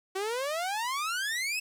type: exponential sweep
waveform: sawtooth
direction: up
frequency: 372.1 to 2654 Hz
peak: -26 dBFS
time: 0.15-1.6 s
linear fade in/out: 10 ms
effects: low-pass 12000 Hz 12 dB/octave + 9-bit